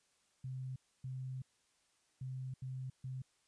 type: tone bursts at uneven times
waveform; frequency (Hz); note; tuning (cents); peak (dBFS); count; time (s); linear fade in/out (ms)
sine; 130; C3; -11; -40; 5; 0.44-0.76 / 1.04-1.42 / 2.21-2.54 / 2.62-2.9 / 3.04-3.22; 5
effects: white hiss -75 dBFS RMS until 3.47 s + resampled to 22050 Hz